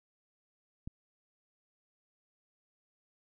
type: click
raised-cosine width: 5 ms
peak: -28 dBFS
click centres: 0.875 s
effects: none